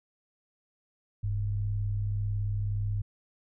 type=tone pair together; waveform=sine; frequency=40.64 / 102.4 Hz; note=E1 / G#2; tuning=-24 / -24 cents; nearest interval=octave + major third; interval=1600 cents; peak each=-34 / -28 dBFS; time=1.23-3.02 s; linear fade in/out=10 ms; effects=none